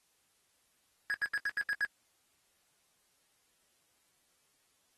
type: tone bursts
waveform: triangle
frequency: 1661.2 Hz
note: G#6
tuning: in tune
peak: -28 dBFS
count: 7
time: 1.1-1.849 s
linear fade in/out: 0 ms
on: 41 ms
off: 77 ms
effects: white hiss -73 dBFS RMS until 4.97 s + AAC 32 kbps